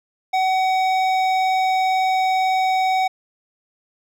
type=tone with hard clipping; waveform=triangle; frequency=753 Hz; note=F#5; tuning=30 cents sharp; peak=-18 dBFS; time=0.33-3.08 s; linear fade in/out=10 ms; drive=16 dB; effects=none